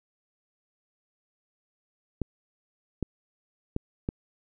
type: clicks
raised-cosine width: 3 ms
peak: -15 dBFS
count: 4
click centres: 2.217 / 3.027 / 3.764 / 4.089 s
effects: none

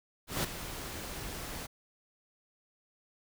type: noise with ADSR envelope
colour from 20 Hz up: pink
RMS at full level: -30 dBFS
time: 0.27-1.67 s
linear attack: 170 ms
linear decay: 10 ms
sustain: -11 dB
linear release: 16 ms
effects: none

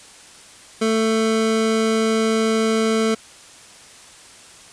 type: tone pair together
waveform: square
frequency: 222.2 / 443.4 Hz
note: A3 / A4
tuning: +17 / +13 cents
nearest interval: octave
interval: 1196 cents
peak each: -20 dBFS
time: 0.81-3.15 s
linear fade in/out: 10 ms
effects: white hiss -44 dBFS RMS until 4.72 s + resampled to 22050 Hz

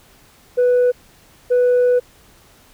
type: tone pair in turn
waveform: sine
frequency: 493.7 / 493.7 Hz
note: B4 / B4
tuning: -1 / -1 cents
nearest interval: unison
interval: 0 cents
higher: neither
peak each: -9 dBFS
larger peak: neither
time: 0.57-0.92 / 1.5-2 s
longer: second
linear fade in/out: 20 ms
effects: tanh soft clip ceiling -10 dBFS + pink hiss -50 dBFS RMS until 2.73 s

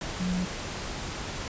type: tone in noise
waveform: sine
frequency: 181.2 Hz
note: F#3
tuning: 36 cents flat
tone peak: -26 dBFS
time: 0.2-0.45 s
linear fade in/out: 2 ms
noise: pink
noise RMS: -35 dBFS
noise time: 0.01-1.48 s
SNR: +6 dB
effects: resampled to 16000 Hz

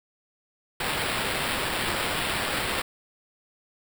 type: noise with sample-and-hold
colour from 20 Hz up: violet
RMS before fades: -28 dBFS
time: 0.8-2.82 s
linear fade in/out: 5 ms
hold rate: 6300 Hz
effects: none

